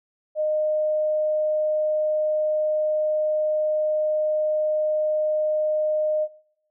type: tone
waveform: sine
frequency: 614 Hz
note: D#5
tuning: 23 cents flat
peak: -20 dBFS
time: 0.35-6.28 s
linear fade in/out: 50 ms
effects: noise-tail reverb RT60 0.7 s tail -19 dB re dry